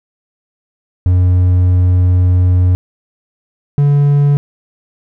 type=tone pair in turn; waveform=triangle; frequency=90.4 / 143.5 Hz; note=F#2 / D3; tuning=-40 / -40 cents; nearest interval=minor sixth; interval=800 cents; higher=second; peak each=-5 dBFS; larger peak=neither; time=1.06-2.75 / 3.78-4.37 s; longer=first; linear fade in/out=0 ms; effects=none